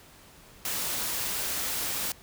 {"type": "noise", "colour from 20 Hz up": "white", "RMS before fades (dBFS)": -31, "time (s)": [0.65, 2.12], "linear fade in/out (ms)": 2, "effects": ["pink hiss -53 dBFS RMS until 2.22 s"]}